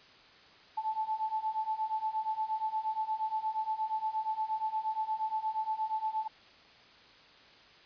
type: beating tone pair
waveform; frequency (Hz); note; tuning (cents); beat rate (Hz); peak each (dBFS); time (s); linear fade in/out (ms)
sine; 868 / 876.5; A5 / A5; -24 / -7; 8.5; -35 / -33; 0.77-6.28; 10
effects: white hiss -57 dBFS RMS until 7.85 s + resampled to 11025 Hz